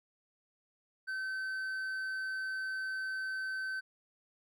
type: tone with hard clipping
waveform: triangle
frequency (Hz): 1535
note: G6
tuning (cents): -37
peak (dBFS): -36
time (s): 1.07-3.81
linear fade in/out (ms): 20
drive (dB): 7
effects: none